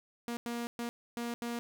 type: tone bursts at uneven times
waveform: sawtooth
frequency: 236.7 Hz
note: A#3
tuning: 27 cents sharp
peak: -31 dBFS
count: 5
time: 0.28-0.37 / 0.46-0.67 / 0.79-0.89 / 1.17-1.34 / 1.42-1.59 s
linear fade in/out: 0 ms
effects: none